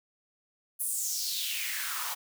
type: noise with high-pass filter sweep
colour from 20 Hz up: white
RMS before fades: -33 dBFS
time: 0.79-2.15 s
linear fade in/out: 20 ms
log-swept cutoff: 11000 to 860 Hz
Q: 3.7
effects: none